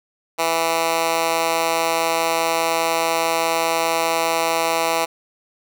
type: tone with high-pass filter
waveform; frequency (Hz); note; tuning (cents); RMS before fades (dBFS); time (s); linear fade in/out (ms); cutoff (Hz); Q
10% pulse; 164.81; E3; 0; -20; 0.38-5.06; 20; 630; 0.83
effects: none